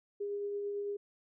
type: tone with tremolo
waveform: sine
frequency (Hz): 406.7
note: G#4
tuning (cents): -36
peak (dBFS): -33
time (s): 0.2-0.97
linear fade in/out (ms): 10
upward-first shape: triangle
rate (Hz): 9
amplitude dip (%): 25
effects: none